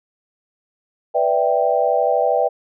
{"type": "chord", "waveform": "sine", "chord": "E minor seventh", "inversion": "second", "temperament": "equal", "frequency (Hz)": [493.9, 587.3, 659.3, 784], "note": ["B4", "D5", "E5", "G5"], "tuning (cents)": [0, 0, 0, 0], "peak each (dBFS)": -20, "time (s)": [1.14, 2.49], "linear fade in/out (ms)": 20, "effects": []}